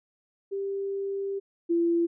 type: tone pair in turn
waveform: sine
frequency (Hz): 394.3 / 339.2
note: G4 / E4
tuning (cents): +10 / +50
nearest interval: minor third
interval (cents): 260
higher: first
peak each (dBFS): -28 / -21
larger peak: second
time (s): 0.51-1.4 / 1.69-2.07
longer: first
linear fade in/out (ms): 20
effects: none